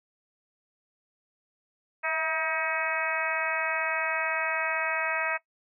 harmonic tone with a mistuned harmonic, 317.9 Hz, D#4, 37 cents sharp, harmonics 2 / 3 / 4 / 5 / 6 / 7 / 8, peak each -34 / -34 / -34 / -34 / -34 / -34 / -34 dBFS, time 2.03-5.38 s, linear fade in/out 20 ms, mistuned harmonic 2, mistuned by +38 cents, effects noise-tail reverb RT60 0.1 s tail -19 dB re dry

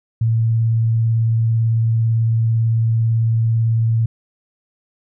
sine tone with vibrato, 113.6 Hz, A#2, 44 cents flat, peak -13 dBFS, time 0.21-4.06 s, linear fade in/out 5 ms, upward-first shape sine, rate 18 Hz, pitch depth 16 cents each way, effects none

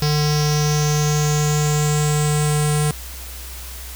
square tone with low-pass filter sweep, 149.6 Hz, D3, 32 cents sharp, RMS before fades -18 dBFS, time 0.02-2.91 s, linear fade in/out 2 ms, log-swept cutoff 5200 to 9200 Hz, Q 7, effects added 62 Hz sine -33 dBFS peak until 3.95 s + white hiss -36 dBFS RMS until 3.95 s

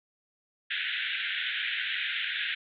pink band-pass noise, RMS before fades -32 dBFS, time 0.7-2.55 s, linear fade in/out 10 ms, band 1500 to 3700 Hz, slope 96 dB/octave, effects none

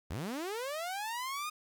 sawtooth linear sweep, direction up, 60.9 to 1244.5 Hz, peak -32 dBFS, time 0.1-1.5 s, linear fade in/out 10 ms, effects 10-bit

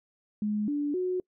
sine tone with pitch steps, 210 / 291 / 366 Hz, G#3 / D4 / F#4, +19 / -16 / -19 cents, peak -26 dBFS, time 0.42-1.2 s, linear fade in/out 2 ms, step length 260 ms, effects noise-tail reverb RT60 0.1 s tail -26 dB re dry

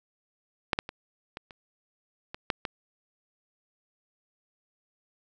clicks, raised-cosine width 0.3 ms, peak -7 / -10 / -21 / -21 / -29 / -21 / -9 / -15 dBFS, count 8, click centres 0.732 / 0.789 / 0.891 / 1.371 / 1.508 / 2.345 / 2.502 / 2.652 s, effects none

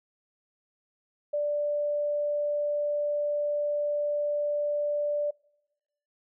sine tone, 587.3 Hz, D5, in tune, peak -25 dBFS, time 1.33-5.31 s, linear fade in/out 10 ms, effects noise-tail reverb RT60 1.0 s tail -26 dB re dry

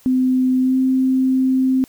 sine tone with pitch glide, 256.9 to 260.9 Hz, C4 to C4, -32 to -5 cents, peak -13 dBFS, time 0.06-1.84 s, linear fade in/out 0 ms, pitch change +27 cents, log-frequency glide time 0.6-0.77 s, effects white hiss -51 dBFS RMS until 1.88 s

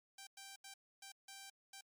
5% pulse tone bursts at uneven times, 784 Hz, G5, in tune, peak -40 dBFS, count 6, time 0.18-0.27 / 0.37-0.56 / 0.64-0.74 / 1.02-1.12 / 1.28-1.5 / 1.73-1.81 s, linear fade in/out 5 ms, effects MP3 96 kbps

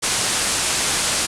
white low-pass noise, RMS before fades -21 dBFS, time 0.02-1.27 s, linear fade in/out 20 ms, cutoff 10000 Hz, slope 48 dB/octave, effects none

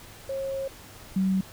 sine tone pair in turn, 541 / 190.17 Hz, C#5 / F#3, -42 / +48 cents, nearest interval octave + tritone, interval 1810 cents, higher first, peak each -28 / -21 dBFS, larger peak second, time 0.29-0.68 / 1.16-1.41 s, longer first, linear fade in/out 5 ms, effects added 100 Hz sine -55 dBFS peak until 1.52 s + pink hiss -47 dBFS RMS until 1.52 s

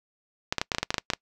clicks, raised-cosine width 0.2 ms, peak -7 dBFS, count 12, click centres 0.525 / 0.583 / 0.615 / 0.718 / 0.748 / 0.784 / 0.83 / 0.905 / 0.943 / 0.982 / 1.102 / 1.135 s, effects noise-tail reverb RT60 0.1 s tail -26 dB re dry

